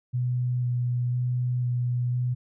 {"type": "tone with vibrato", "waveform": "sine", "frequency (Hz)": 123.47, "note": "B2", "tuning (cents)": 0, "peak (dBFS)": -23, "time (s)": [0.13, 2.35], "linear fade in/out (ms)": 20, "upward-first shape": "square", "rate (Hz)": 1, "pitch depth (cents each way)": 10, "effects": []}